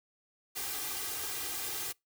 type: noise with comb filter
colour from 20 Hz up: white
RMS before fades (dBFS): -37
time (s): 0.55-1.93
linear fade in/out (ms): 20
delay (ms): 2.5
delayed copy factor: +0.8
effects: noise-tail reverb RT60 0.2 s tail -26 dB re dry + high-pass 60 Hz 12 dB/octave